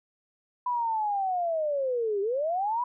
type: linear two-way sweep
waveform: sine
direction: down then up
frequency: 997 to 387.5 to 997 Hz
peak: -25 dBFS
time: 0.66-2.84 s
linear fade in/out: 5 ms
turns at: 2.21 s
effects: none